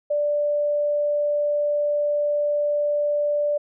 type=tone; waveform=sine; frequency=587.3 Hz; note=D5; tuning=in tune; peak=-19 dBFS; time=0.1-3.58 s; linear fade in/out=10 ms; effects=none